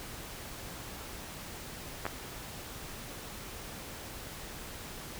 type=clicks; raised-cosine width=0.5 ms; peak=-18 dBFS; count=2; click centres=2.054 / 2.065 s; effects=pink hiss -44 dBFS RMS until 5.19 s